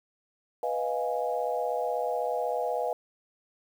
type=chord; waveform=sine; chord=F half-diminished seventh; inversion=second; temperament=equal; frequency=493.9 / 622.3 / 698.5 / 830.6 Hz; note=Cb5 / Eb5 / F5 / Ab5; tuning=0 / 0 / 0 / 0 cents; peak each=-31 / -33 / -32 / -34 dBFS; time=0.63-2.93 s; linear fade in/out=2 ms; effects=9-bit